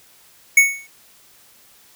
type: tone with exponential decay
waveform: square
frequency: 2217 Hz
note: C#7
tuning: in tune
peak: -6 dBFS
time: 0.57-0.87 s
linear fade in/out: 5 ms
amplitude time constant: 64 ms
effects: white hiss -51 dBFS RMS until 1.95 s